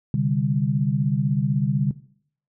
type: chord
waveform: sine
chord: C suspended second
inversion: none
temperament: equal with one note detuned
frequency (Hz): 130.81 / 146.83 / 198.85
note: C3 / D3 / G3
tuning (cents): 0 / 0 / +25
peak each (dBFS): -23 / -22 / -25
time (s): 0.14-1.91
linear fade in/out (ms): 2
effects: noise-tail reverb RT60 0.6 s tail -18 dB re dry